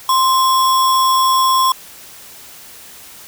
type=tone with sample-and-hold; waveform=sine; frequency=1047 Hz; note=C6; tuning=1 cent sharp; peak=-10 dBFS; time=0.09-1.72 s; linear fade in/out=2 ms; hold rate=4410 Hz; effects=white hiss -38 dBFS RMS until 3.27 s